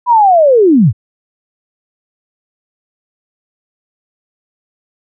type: linear sweep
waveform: sine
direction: down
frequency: 1000 to 85.2 Hz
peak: -4 dBFS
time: 0.06-0.93 s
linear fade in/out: 50 ms
effects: none